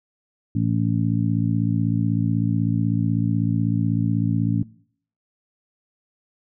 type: harmonic tone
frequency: 56.1 Hz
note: A1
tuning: 34 cents sharp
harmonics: 2 / 3 / 4 / 5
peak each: -22 / -24 / -25 / -26 dBFS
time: 0.55-4.63 s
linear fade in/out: 5 ms
effects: noise-tail reverb RT60 0.6 s tail -22 dB re dry